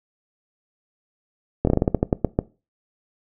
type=slowing click train; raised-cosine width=2 ms; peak=-4 dBFS; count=12; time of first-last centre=1.65-2.389 s; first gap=23 ms; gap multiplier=1.2; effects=noise-tail reverb RT60 0.3 s tail -20 dB re dry